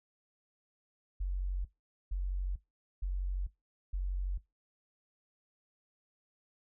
sine tone bursts, 46.25 Hz, F#1, in tune, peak -31 dBFS, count 4, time 1.2-4.38 s, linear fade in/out 10 ms, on 450 ms, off 460 ms, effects noise-tail reverb RT60 0.2 s tail -20 dB re dry

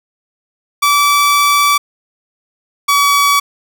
sawtooth tone pair in turn, 1155 / 1139.1 Hz, D6 / C#6, -29 / +47 cents, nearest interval unison, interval 24 cents, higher first, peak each -5 dBFS, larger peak neither, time 0.82-1.78 / 2.88-3.4 s, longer first, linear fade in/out 10 ms, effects none

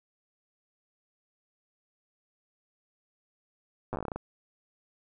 slowing click train, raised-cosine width 1 ms, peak -20 dBFS, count 12, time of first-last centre 3.93-4.16 s, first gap 8 ms, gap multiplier 1.18, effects none

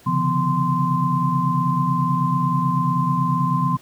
sine tone cluster, 134.5 / 143.7 / 170.6 / 248.3 / 1039 Hz, C3 / D3 / F3 / B3 / C6, +48 / -37 / -40 / +9 / -12 cents, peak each -25 / -24 / -22 / -27 / -21 dBFS, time 0.06-3.77 s, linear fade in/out 10 ms, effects pink hiss -50 dBFS RMS until 3.81 s + high-pass 80 Hz 12 dB/octave

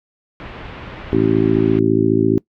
pink low-pass noise, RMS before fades -33 dBFS, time 0.4-1.79 s, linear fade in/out 0 ms, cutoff 3000 Hz, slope 24 dB/octave
harmonic tone, 54.6 Hz, A1, 13 cents flat, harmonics 2 / 3 / 4 / 5 / 6 / 7, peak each -22 / -23 / -22 / -18 / -17 / -17 dBFS, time 1.13-2.38 s, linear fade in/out 0 ms
effects noise-tail reverb RT60 0.1 s tail -22 dB re dry

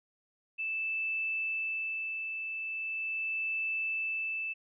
sine tone with tremolo, 2637 Hz, E7, in tune, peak -30 dBFS, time 0.58-4.54 s, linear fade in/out 20 ms, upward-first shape sine, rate 0.4 Hz, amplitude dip 40%, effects none

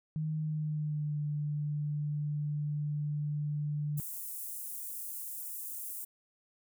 sine tone with pitch glide, 155.56 to 148.19 Hz, D#3 to D3, 0 to +16 cents, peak -31 dBFS, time 0.16-4 s, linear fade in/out 0 ms, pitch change -84 cents, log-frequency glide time 0.36-1.19 s
white high-pass noise, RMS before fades -41 dBFS, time 3.97-6.05 s, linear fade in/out 10 ms, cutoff 8700 Hz, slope 24 dB/octave
effects none

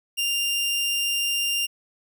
sawtooth tone, 2794 Hz, F7, in tune, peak -19 dBFS, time 0.17-1.67 s, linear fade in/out 20 ms, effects none

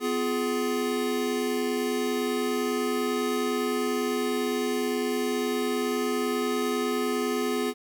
square chord, F diminished, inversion second, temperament just, 251.4 / 349.2 / 419.1 Hz, Cb4 / F4 / Ab4, +31 / 0 / +16 cents, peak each -30 / -33 / -29 dBFS, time 0-7.74 s, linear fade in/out 50 ms, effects 10-bit

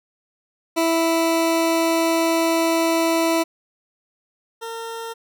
20% pulse tone pair in turn, 329.6 / 456.9 Hz, E4 / A#4, 0 / -35 cents, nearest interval tritone, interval 565 cents, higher second, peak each -12 / -24 dBFS, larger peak first, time 0.76-3.44 / 4.61-5.14 s, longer first, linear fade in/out 20 ms, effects none

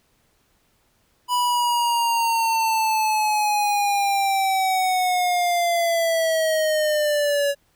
square linear sweep, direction down, 987.8 to 563 Hz, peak -19 dBFS, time 1.28-7.55 s, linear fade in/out 50 ms, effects pink hiss -64 dBFS RMS until 7.75 s

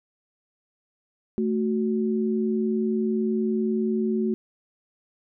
sine tone pair together, 220.5 / 370 Hz, A3 / F#4, +4 / 0 cents, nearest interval major sixth, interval 896 cents, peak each -23 / -26 dBFS, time 1.38-4.34 s, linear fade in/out 0 ms, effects none

